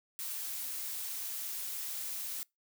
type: noise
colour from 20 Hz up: blue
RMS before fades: -39 dBFS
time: 0.19-2.43 s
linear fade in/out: 0 ms
effects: noise-tail reverb RT60 0.2 s tail -25 dB re dry